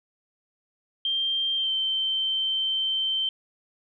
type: tone with pitch glide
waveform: sine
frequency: 3170 to 3110 Hz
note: G7 to G7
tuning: +19 to -14 cents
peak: -23 dBFS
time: 1.05-3.29 s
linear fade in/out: 2 ms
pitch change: -33 cents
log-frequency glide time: 1.56-1.71 s
effects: none